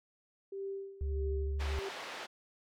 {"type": "tone with tremolo", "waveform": "sine", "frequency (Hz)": 392, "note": "G4", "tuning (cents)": 0, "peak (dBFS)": -36, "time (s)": [0.52, 1.89], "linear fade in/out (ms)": 5, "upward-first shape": "sine", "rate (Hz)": 1.6, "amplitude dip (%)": 80}
{"type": "tone with vibrato", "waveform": "sine", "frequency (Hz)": 71, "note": "C#2", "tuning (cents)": 42, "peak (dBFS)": -32, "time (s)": [1.01, 1.79], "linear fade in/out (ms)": 0, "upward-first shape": "square", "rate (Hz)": 13, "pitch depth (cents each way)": 33}
{"type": "band-pass noise", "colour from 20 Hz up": "pink", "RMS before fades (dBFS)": -44, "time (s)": [1.59, 2.27], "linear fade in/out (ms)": 20, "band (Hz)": [580, 3800], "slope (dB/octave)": 12}
{"effects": []}